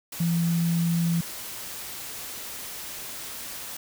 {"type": "tone in noise", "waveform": "sine", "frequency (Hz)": 168.9, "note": "E3", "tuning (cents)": 42, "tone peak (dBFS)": -21, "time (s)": [0.2, 1.21], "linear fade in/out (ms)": 5, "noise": "white", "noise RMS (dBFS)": -37, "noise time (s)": [0.12, 3.77], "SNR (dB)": 13, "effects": []}